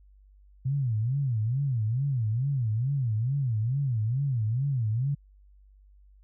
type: tone with vibrato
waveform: sine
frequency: 123.47 Hz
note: B2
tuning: in tune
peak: -24 dBFS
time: 0.65-5.15 s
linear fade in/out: 10 ms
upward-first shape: sine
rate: 2.3 Hz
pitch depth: 250 cents each way
effects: added 49 Hz sine -53 dBFS peak until 6.23 s